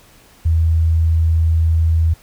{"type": "tone", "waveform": "sine", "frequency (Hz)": 81.4, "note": "E2", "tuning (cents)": -21, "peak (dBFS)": -11, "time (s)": [0.45, 2.14], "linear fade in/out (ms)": 10, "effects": ["pink hiss -48 dBFS RMS until 2.22 s"]}